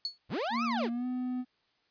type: tone with exponential decay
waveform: sine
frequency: 4398 Hz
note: C#8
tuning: 14 cents flat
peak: -27 dBFS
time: 0.05-0.18 s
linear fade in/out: 1 ms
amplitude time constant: 27 ms
type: linear two-way sweep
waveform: 35% pulse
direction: up then down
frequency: 60.4 to 1332 to 253.7 Hz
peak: -29 dBFS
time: 0.29-0.9 s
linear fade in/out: 50 ms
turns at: 0.64 s
type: tone with pitch glide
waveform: triangle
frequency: 233.1 to 251.3 Hz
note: A#3 to B3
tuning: 0 to +30 cents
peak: -29 dBFS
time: 0.5-1.45 s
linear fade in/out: 50 ms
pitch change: +130 cents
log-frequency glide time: 0.89-1.06 s
effects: white hiss -72 dBFS RMS until 1.9 s + resampled to 11025 Hz